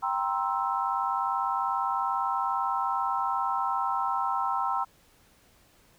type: chord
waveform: sine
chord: C dominant seventh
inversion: second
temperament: equal with one note detuned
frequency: 784 / 946.4 / 1046.5 / 1318.5 Hz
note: G5 / Bb5 / C6 / E6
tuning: 0 / +26 / 0 / 0 cents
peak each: -31 dBFS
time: 0.02-4.85 s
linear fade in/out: 20 ms
effects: pink hiss -61 dBFS RMS until 5.98 s